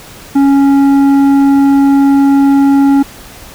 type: tone with tanh clipping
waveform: sine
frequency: 277.2 Hz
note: C#4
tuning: in tune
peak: -6 dBFS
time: 0.35-3.03 s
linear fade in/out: 10 ms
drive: 9 dB
effects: pink hiss -33 dBFS RMS until 3.54 s